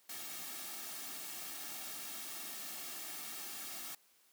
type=noise with comb filter; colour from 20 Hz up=white; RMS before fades=-45 dBFS; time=0.09-3.95 s; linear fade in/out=5 ms; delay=2 ms; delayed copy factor=-0.6; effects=white hiss -69 dBFS RMS until 4.32 s + high-pass 200 Hz 12 dB/octave